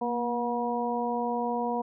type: harmonic tone with a mistuned harmonic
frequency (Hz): 240.4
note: B3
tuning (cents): -46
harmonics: 1 / 2 / 3 / 4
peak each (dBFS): -32 / -32 / -32 / -32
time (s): 0.01-1.82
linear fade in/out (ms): 10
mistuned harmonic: 1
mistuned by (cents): -30
effects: none